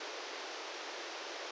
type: band-pass noise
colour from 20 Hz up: pink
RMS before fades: -44 dBFS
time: 0-1.51 s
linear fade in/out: 5 ms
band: 340 to 6200 Hz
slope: 48 dB/octave
effects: resampled to 16000 Hz